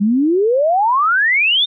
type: exponential sweep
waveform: sine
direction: up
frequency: 194.1 to 3686 Hz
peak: -11 dBFS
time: 0-1.66 s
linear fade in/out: 20 ms
effects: none